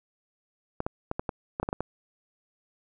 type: clicks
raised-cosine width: 1 ms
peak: -15 dBFS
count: 10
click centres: 0.804 / 0.865 / 1.114 / 1.195 / 1.292 / 1.599 / 1.63 / 1.689 / 1.729 / 1.806 s
effects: none